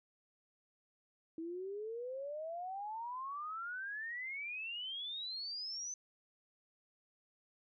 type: exponential sweep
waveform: sine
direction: up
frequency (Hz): 320.1 to 6150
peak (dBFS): -40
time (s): 1.38-5.94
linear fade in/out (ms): 2
effects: none